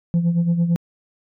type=tone with tremolo; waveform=sine; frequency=170.5 Hz; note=F3; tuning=41 cents flat; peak=-11 dBFS; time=0.14-0.76 s; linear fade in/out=0 ms; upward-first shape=sine; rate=8.9 Hz; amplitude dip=65%; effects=tanh soft clip ceiling -13 dBFS